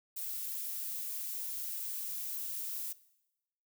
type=noise; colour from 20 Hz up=violet; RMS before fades=-39 dBFS; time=0.16-2.93 s; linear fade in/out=10 ms; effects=noise-tail reverb RT60 0.9 s tail -19 dB re dry